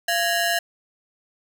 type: ring-modulated tone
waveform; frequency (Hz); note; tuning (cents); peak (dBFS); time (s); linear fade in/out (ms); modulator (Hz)
sawtooth; 1174.7; D6; 0; -13; 0.08-0.59; 5; 488
effects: none